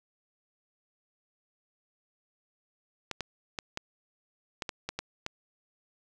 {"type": "clicks", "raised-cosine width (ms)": 0.2, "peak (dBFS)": -16, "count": 9, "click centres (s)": [3.113, 3.207, 3.588, 3.774, 4.622, 4.692, 4.89, 4.99, 5.264], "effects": []}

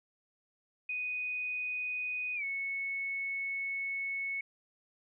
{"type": "tone with pitch glide", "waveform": "sine", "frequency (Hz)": [2489, 2205], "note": ["D#7", "C#7"], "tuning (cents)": [0, -10], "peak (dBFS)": -33, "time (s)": [0.89, 4.41], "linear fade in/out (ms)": 5, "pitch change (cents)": -210, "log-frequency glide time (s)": [2.35, 2.44], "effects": []}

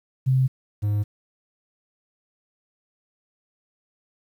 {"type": "tone pair in turn", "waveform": ["sine", "triangle"], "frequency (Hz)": [130.81, 103.82], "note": ["C3", "G#2"], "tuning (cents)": [0, 0], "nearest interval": "major third", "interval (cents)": 400, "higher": "first", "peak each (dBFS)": [-16, -18], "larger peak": "first", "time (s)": [[0.26, 0.48], [0.82, 1.04]], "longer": "neither", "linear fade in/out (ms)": 20, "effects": ["9-bit"]}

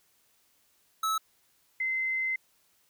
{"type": "tone pair in turn", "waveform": ["square", "sine"], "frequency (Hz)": [1300, 2064], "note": ["E6", "C7"], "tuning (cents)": [-24, -24], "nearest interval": "minor sixth", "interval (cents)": 800, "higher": "second", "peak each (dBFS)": -27, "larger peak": "neither", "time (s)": [[1.03, 1.18], [1.8, 2.36]], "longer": "second", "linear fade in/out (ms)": 5, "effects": ["white hiss -68 dBFS RMS until 2.89 s"]}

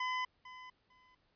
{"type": "tone with echo", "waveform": "25% pulse", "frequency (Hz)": 1012, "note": "B5", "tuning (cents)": 42, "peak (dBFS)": -30, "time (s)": [0, 0.25], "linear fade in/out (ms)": 5, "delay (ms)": 450, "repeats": 2, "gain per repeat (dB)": -15, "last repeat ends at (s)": 1.15, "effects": ["pink hiss -75 dBFS RMS until 1.35 s", "resampled to 11025 Hz"]}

